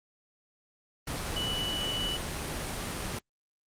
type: tone in noise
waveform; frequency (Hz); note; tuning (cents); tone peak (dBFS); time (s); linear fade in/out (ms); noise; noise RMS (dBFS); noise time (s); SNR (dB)
sine; 2960; F#7; 0; -31; 1.36-2.17; 5; pink; -34; 1.07-3.19; 0
effects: low-pass 11000 Hz 12 dB/octave + Opus 32 kbps